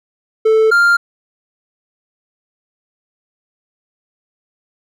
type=tone pair in turn; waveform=triangle; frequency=440 / 1396.9 Hz; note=A4 / F6; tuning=0 / 0 cents; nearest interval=octave + minor sixth; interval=2000 cents; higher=second; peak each=-6 dBFS; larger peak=neither; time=0.45-0.71 / 0.71-0.97 s; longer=neither; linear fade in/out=10 ms; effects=none

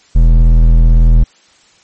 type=tone with hard clipping; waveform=sine; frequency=40.91 Hz; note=E1; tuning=12 cents flat; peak=-5 dBFS; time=0.15-1.24 s; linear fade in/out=10 ms; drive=9 dB; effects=white hiss -48 dBFS RMS until 1.83 s + MP3 32 kbps

